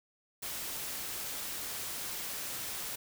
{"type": "noise", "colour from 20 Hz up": "white", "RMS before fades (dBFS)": -39, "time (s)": [0.42, 2.96], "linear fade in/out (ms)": 10, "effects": []}